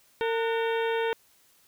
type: harmonic tone with a mistuned harmonic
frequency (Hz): 455.3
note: A#4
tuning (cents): -41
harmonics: 1 / 2 / 3 / 4 / 5 / 6 / 7 / 8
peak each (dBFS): -26 / -32 / -36 / -38 / -40 / -42 / -43 / -44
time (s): 0.21-1.13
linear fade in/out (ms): 0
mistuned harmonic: 3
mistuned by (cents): +130
effects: white hiss -62 dBFS RMS until 1.67 s